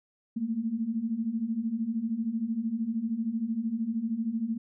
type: beating tone pair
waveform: sine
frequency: 217.3 / 230.3 Hz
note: A3 / A#3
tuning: -21 / -21 cents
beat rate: 13 Hz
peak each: -33 / -29 dBFS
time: 0.36-4.58 s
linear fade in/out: 10 ms
effects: none